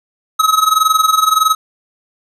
square tone with amplitude modulation, 1278 Hz, D#6, 46 cents sharp, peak -7 dBFS, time 0.39-1.55 s, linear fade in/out 10 ms, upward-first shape sine, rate 21.6 Hz, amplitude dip 80%, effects resampled to 32000 Hz + 8-bit

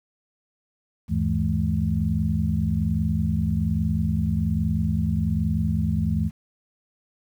sine tone cluster, 78 / 99.2 / 164.2 / 214.3 Hz, D#2 / G2 / E3 / A3, +5 / +21 / -6 / -45 cents, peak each -26 / -27 / -25 / -26 dBFS, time 1.08-6.31 s, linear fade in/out 50 ms, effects 9-bit

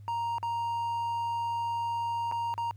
triangle tone with dropouts, 934 Hz, A#5, 3 cents sharp, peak -27 dBFS, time 0.08-2.71 s, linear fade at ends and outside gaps 0 ms, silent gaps 0.383-0.429 / 2.314-2.322 / 2.54-2.579 s, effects added 102 Hz sine -45 dBFS peak until 2.76 s + pink hiss -72 dBFS RMS until 2.76 s

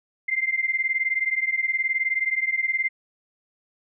sine beating tone pair, 2083 / 2102 Hz, C7 / C7, -8 / +7 cents, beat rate 19 Hz, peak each -24 / -25 dBFS, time 0.28-2.89 s, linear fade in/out 10 ms, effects none

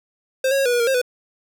square tone with pitch steps, 525 / 549 / 545 / 487.6 / 482.3 / 466.8 / 533 / 495.6 Hz, C5 / C#5 / C#5 / B4 / B4 / A#4 / C5 / B4, +6 / -17 / -29 / -22 / -41 / +2 / +32 / +6 cents, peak -17 dBFS, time 0.44-1.016 s, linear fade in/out 5 ms, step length 72 ms, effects none

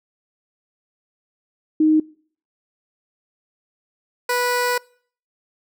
sine / 15% pulse tone pair in turn, 311.1 / 491 Hz, D#4 / B4, 0 / -10 cents, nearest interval minor sixth, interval 790 cents, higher second, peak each -12 dBFS, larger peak neither, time 1.8-2 / 4.29-4.78 s, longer second, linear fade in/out 5 ms, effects noise-tail reverb RT60 0.5 s tail -24 dB re dry

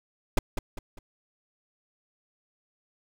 brown noise with echo, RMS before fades -18 dBFS, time 0.37-0.39 s, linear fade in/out 5 ms, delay 200 ms, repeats 3, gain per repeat -8 dB, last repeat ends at 0.99 s, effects none

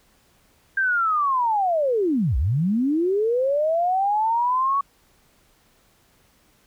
sine linear two-way sweep, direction down then up, 1600 to 55 to 1131 Hz, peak -18 dBFS, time 0.77-4.81 s, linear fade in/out 5 ms, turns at 2.37 s, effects pink hiss -60 dBFS RMS until 6.66 s

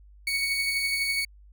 30% pulse beating tone pair, 2217 / 2229 Hz, C#7 / C#7, 0 / +9 cents, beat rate 12 Hz, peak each -32 / -23 dBFS, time 0.27-1.25 s, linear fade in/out 5 ms, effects added 50 Hz sine -49 dBFS peak until 1.52 s

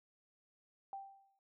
sine tone with exponential decay, 784 Hz, G5, in tune, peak -40 dBFS, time 0.93-1.39 s, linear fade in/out 1 ms, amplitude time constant 100 ms, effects none

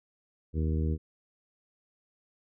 harmonic tone, 78.6 Hz, D#2, 18 cents sharp, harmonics 1 / 2 / 3 / 4 / 5 / 6, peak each -27 / -33 / -37 / -39 / -41 / -43 dBFS, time 0.53-0.98 s, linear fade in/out 50 ms, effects none

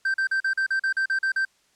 triangle tone bursts, 1563 Hz, G6, 6 cents flat, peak -19 dBFS, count 11, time 0.05-1.451 s, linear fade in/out 5 ms, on 91 ms, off 40 ms, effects white hiss -64 dBFS RMS until 1.75 s + low-pass 8000 Hz 12 dB/octave

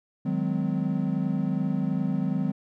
triangle chord, Ab dominant seventh, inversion second, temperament equal with one note detuned, 155.56 / 185 / 207.7 / 255.8 Hz, Eb3 / Gb3 / Ab3 / C4, 0 / 0 / 0 / -39 cents, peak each -28 / -26 / -29 / -28 dBFS, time 0.25-2.52 s, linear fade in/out 10 ms, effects none

